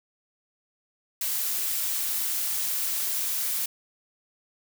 blue noise, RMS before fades -28 dBFS, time 1.21-3.66 s, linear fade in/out 5 ms, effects none

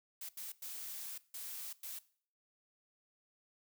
blue noise bursts at uneven times, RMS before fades -45 dBFS, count 5, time 0.21-0.29 / 0.37-0.52 / 0.62-1.18 / 1.34-1.73 / 1.83-1.99 s, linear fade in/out 5 ms, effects noise-tail reverb RT60 0.5 s tail -19 dB re dry

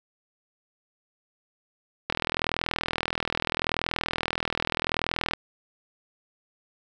click train, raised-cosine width 0.3 ms, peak -9 dBFS, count 133, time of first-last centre 2.1-5.335 s, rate 40.8 Hz, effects none

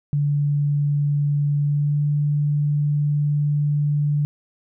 sine tone with pitch glide, 145 to 146.77 Hz, D3 to D3, -22 to -1 cents, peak -17 dBFS, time 0.13-4.25 s, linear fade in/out 0 ms, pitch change +21 cents, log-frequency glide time 1.62-2.02 s, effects none

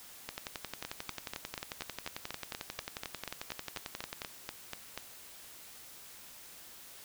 two click trains, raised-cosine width 0.2 ms, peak -20 / -20 dBFS, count 45 / 18, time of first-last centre 0.29-4.219 / 0.85-4.976 s, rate 11.2 / 4.12 Hz, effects white hiss -52 dBFS RMS until 7.04 s

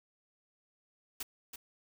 white noise with echo, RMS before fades -39 dBFS, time 1.2-1.23 s, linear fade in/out 5 ms, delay 330 ms, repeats 1, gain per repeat -7 dB, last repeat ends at 1.56 s, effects none

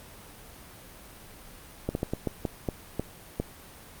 slowing click train, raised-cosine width 2 ms, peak -14 dBFS, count 9, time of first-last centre 1.89-3.4 s, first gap 61 ms, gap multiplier 1.31, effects pink hiss -48 dBFS RMS until 4 s + Opus 32 kbps

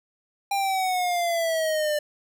square exponential sweep, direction down, 802 to 592 Hz, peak -23 dBFS, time 0.51-1.99 s, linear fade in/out 5 ms, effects none

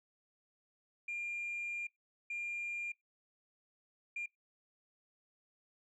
sine tone bursts at uneven times, 2400 Hz, D7, 37 cents sharp, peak -36 dBFS, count 3, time 1.08-1.87 / 2.3-2.92 / 4.16-4.26 s, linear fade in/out 5 ms, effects noise-tail reverb RT60 0.2 s tail -24 dB re dry + tanh soft clip ceiling -34 dBFS

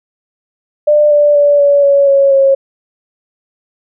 sine tone with pitch steps, 596 / 587.1 / 578.4 / 569.7 / 561.3 / 552.9 / 544.6 Hz, D5 / D5 / D5 / C#5 / C#5 / C#5 / C#5, +25 / -1 / -27 / +47 / +22 / -5 / -31 cents, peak -5 dBFS, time 0.87-2.55 s, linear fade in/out 10 ms, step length 240 ms, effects none

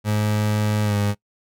30% pulse tone with pitch glide, 105.9 to 102.59 Hz, G#2 to G#2, +34 to -21 cents, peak -16 dBFS, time 0.04-1.15 s, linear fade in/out 50 ms, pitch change -55 cents, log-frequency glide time 0.84-0.95 s, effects noise-tail reverb RT60 0.1 s tail -22 dB re dry

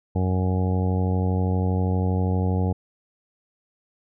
harmonic tone, 92.5 Hz, F#2, in tune, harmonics 1 / 2 / 3 / 4 / 5 / 6 / 7 / 8 / 9, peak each -21 / -26 / -32 / -36 / -32 / -40 / -41 / -37 / -37 dBFS, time 0.15-2.73 s, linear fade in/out 10 ms, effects none

